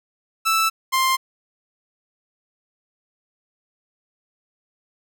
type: tone pair in turn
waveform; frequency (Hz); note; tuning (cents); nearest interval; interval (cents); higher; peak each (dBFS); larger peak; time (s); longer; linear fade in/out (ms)
sawtooth; 1319 / 1051.4; E6 / C6; +1 / +8; major third; 393; first; -13; neither; 0.45-0.7 / 0.92-1.17; neither; 20
effects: none